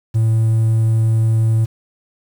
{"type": "tone", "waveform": "triangle", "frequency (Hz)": 111.8, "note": "A2", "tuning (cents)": 28, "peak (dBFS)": -9, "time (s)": [0.14, 1.66], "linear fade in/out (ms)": 20, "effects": ["tanh soft clip ceiling -5 dBFS", "7-bit"]}